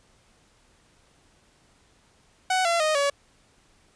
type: tone with pitch steps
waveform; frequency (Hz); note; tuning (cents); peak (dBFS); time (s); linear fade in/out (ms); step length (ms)
sawtooth; 746 / 680.1 / 620.1 / 565.4; F#5 / F5 / D#5 / C#5; +14 / -46 / -6 / +34; -17; 2.5-3.1; 5; 150
effects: pink hiss -61 dBFS RMS until 3.95 s + resampled to 22050 Hz